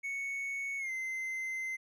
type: tone with pitch glide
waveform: triangle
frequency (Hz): 2217 to 2069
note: C#7 to C7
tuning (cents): 0 to -20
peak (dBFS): -33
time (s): 0.03-1.77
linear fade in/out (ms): 20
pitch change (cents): -120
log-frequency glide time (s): 0.78-0.91
effects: none